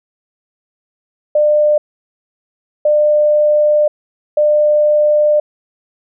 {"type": "tone bursts at uneven times", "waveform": "sine", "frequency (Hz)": 599, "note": "D5", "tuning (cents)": 34, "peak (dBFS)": -8, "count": 3, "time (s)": [[1.35, 1.78], [2.85, 3.88], [4.37, 5.4]], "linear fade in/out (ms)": 5, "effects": []}